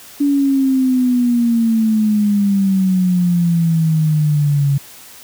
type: exponential sweep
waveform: sine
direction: down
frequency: 287.3 to 138.59 Hz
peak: -11 dBFS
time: 0.2-4.78 s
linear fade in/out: 10 ms
effects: white hiss -39 dBFS RMS until 5.23 s + high-pass 60 Hz 12 dB/octave